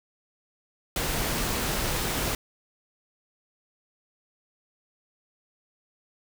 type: noise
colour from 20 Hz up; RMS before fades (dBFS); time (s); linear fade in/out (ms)
pink; -28; 0.96-2.35; 2
effects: none